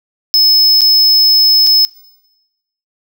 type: tone with dropouts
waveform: square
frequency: 5200 Hz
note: E8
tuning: 24 cents flat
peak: -7 dBFS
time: 0.34-1.85 s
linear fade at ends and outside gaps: 0 ms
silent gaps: 0.808-0.817 / 1.666-1.67 s
effects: noise-tail reverb RT60 1.0 s tail -21 dB re dry